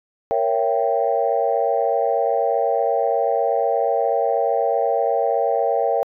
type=chord; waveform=sine; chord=A# diminished seventh; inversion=none; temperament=equal with one note detuned; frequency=466.2 / 554.4 / 671.2 / 784 Hz; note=A#4 / C#5 / E5 / G5; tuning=0 / 0 / +31 / 0 cents; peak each=-22 dBFS; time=0.31-6.03 s; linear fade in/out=0 ms; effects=tanh soft clip ceiling -6 dBFS